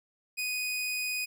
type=tone; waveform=sawtooth; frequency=2489 Hz; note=D#7; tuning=in tune; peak=-27 dBFS; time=0.37-1.26 s; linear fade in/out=20 ms; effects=none